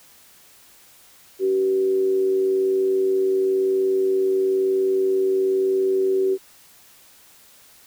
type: tone with amplitude modulation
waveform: sine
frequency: 382 Hz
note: G4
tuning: 45 cents flat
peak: -15 dBFS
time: 1.39-6.38 s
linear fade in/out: 50 ms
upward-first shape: sine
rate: 101 Hz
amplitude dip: 40%
effects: white hiss -51 dBFS RMS until 7.86 s